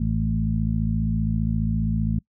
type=harmonic tone with a mistuned harmonic; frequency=55 Hz; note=A1; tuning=in tune; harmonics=1 / 2 / 3 / 4; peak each=-26 / -26 / -26 / -26 dBFS; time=0-2.19 s; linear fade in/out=5 ms; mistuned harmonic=1; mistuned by=+42 cents; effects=noise-tail reverb RT60 0.1 s tail -24 dB re dry